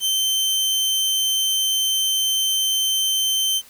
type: tone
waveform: sawtooth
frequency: 3101 Hz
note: G7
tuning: 19 cents flat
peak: -15 dBFS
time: 0-3.62 s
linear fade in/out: 50 ms
effects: white hiss -48 dBFS RMS until 3.69 s